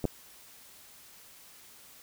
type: clicks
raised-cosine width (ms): 2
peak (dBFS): -18 / -14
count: 2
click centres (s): 0.042 / 0.053
effects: white hiss -54 dBFS RMS until 2.02 s